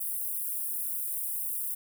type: high-pass noise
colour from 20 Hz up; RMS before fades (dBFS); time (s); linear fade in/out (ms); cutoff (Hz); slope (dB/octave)
white; -33; 0-1.75; 10; 9300; 48
effects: none